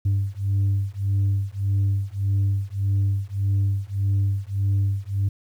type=beating tone pair; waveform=sine; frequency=98 / 99.7 Hz; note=G2 / G2; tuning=0 / +30 cents; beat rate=1.7 Hz; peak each=-21 dBFS; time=0.05-5.29 s; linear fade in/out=10 ms; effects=tanh soft clip ceiling -16 dBFS + 9-bit